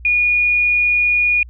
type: tone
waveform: sine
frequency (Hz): 2445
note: D#7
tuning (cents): -31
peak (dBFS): -12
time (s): 0.05-1.43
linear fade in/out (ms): 2
effects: added 60 Hz sine -34 dBFS peak until 1.49 s